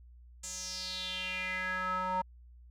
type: tone with band-pass filter sweep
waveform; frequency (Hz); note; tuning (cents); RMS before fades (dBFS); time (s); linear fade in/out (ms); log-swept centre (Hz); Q
square; 185; F#3; 0; -36; 0.43-2.22; 10; 7400 to 920; 5
effects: added 60 Hz sine -52 dBFS peak until 2.7 s